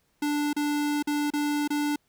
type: tone with dropouts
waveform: square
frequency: 293.7 Hz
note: D4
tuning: in tune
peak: -25 dBFS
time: 0.22-1.96 s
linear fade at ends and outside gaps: 5 ms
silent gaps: 0.531-0.564 / 1.026-1.072 / 1.304-1.335 / 1.677-1.703 s
effects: pink hiss -70 dBFS RMS until 2.08 s